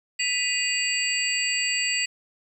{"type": "tone cluster", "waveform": "sine", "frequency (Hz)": [1980, 2492, 2805, 4616, 7690], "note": ["B6", "D#7", "F7", "D8", "B8"], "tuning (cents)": [4, 2, 7, -31, -47], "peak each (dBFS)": -29, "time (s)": [0.19, 2.06], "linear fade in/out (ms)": 10, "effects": ["9-bit"]}